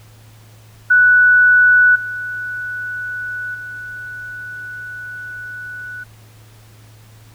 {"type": "tone with level steps", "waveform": "sine", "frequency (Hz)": 1480, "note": "F#6", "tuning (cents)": 0, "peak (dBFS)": [-7, -22, -27], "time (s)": [0.9, 6.04], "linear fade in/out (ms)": 10, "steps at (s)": [1.95, 3.54], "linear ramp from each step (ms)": 10, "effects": ["added 109 Hz sine -42 dBFS peak until 7.34 s", "pink hiss -49 dBFS RMS until 7.34 s"]}